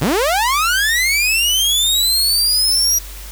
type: linear sweep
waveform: sawtooth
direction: up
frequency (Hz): 110 to 5780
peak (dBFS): -10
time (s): 0.01-2.99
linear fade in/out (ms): 10
effects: added 50 Hz sine -31 dBFS peak until 3.31 s + white hiss -36 dBFS RMS until 3.31 s